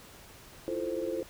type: chord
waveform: sine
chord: F major seventh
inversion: third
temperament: equal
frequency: 329.6 / 349.2 / 440 / 523.3 Hz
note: E4 / F4 / A4 / C5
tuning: 0 / 0 / 0 / 0 cents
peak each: -37 / -36 / -37 / -35 dBFS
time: 0.68-1.23 s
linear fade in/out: 0 ms
effects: pink hiss -52 dBFS RMS until 1.29 s